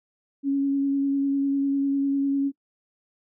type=tone with vibrato; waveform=sine; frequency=277.2 Hz; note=C#4; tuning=in tune; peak=-20 dBFS; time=0.43-2.52 s; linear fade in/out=50 ms; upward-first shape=sine; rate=10 Hz; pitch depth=14 cents each way; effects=noise-tail reverb RT60 0.1 s tail -20 dB re dry